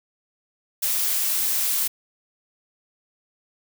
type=noise; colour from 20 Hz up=blue; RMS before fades=-23 dBFS; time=0.82-1.88 s; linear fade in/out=10 ms; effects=none